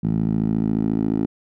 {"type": "tone with band-pass filter sweep", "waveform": "10% pulse", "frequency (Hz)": 54.2, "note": "A1", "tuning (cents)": -25, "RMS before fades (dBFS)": -21, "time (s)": [0.03, 1.26], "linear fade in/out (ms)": 10, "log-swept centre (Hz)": [180, 280], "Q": 2.3, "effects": []}